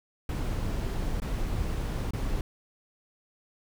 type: noise with dropouts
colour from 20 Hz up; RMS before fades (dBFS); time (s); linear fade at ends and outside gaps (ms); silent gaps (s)
brown; -30; 0.29-2.41; 2; 1.201-1.219 / 2.108-2.134
effects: none